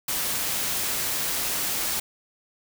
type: noise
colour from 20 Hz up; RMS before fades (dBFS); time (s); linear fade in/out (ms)
white; -27; 0.08-2; 5
effects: none